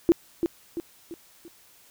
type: tone with echo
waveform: sine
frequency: 337.8 Hz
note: E4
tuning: 42 cents sharp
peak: -13 dBFS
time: 0.09-0.12 s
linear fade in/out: 0 ms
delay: 340 ms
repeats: 4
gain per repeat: -7 dB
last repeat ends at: 1.48 s
effects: white hiss -56 dBFS RMS until 1.9 s